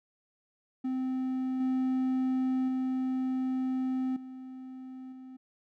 triangle tone with level steps, 259 Hz, C4, 17 cents flat, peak -27 / -24 / -26 / -39 / -42 dBFS, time 0.84-5.37 s, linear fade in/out 10 ms, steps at 1.6 / 2.68 / 4.16 / 5.12 s, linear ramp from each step 5 ms, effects none

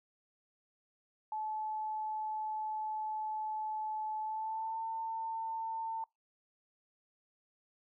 sine tone with pitch glide, 864 to 898.1 Hz, A5 to A5, -32 to +35 cents, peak -35 dBFS, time 1.32-6.04 s, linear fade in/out 2 ms, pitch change +67 cents, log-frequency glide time 4.2-4.81 s, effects noise-tail reverb RT60 0.2 s tail -26 dB re dry

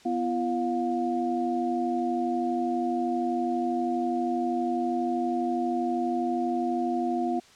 sine tone cluster, 248.3 / 340.7 / 711 Hz, B3 / F4 / F5, +9 / -43 / +31 cents, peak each -29 dBFS, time 0.05-7.4 s, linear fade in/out 10 ms, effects white hiss -54 dBFS RMS until 7.55 s + low-pass 6000 Hz 12 dB/octave

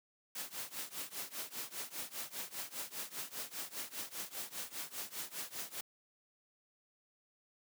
white noise with tremolo, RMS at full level -40 dBFS, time 0.35-5.81 s, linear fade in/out 5 ms, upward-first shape triangle, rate 5 Hz, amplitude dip 95%, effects high-pass 150 Hz 12 dB/octave

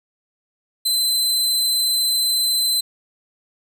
sawtooth tone, 4057 Hz, B7, 46 cents sharp, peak -14 dBFS, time 0.85-2.81 s, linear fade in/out 10 ms, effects none

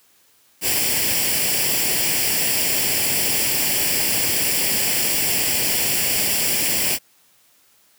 white noise with comb filter, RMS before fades -20 dBFS, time 0.61-6.99 s, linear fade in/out 50 ms, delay 0.39 ms, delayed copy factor +0.7, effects white hiss -57 dBFS RMS until 7.98 s + high-pass 80 Hz 12 dB/octave

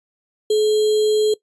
sine tone with sample-and-hold, 427.1 Hz, G#4, 48 cents sharp, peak -13 dBFS, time 0.5-1.34 s, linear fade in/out 5 ms, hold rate 3675 Hz, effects noise-tail reverb RT60 0.1 s tail -20 dB re dry + resampled to 24000 Hz

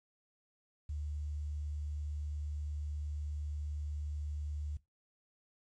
sine tone with quantisation, 74.3 Hz, D2, 21 cents sharp, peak -36 dBFS, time 0.89-4.77 s, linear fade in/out 5 ms, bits 11, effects noise-tail reverb RT60 0.2 s tail -19 dB re dry + MP3 48 kbps

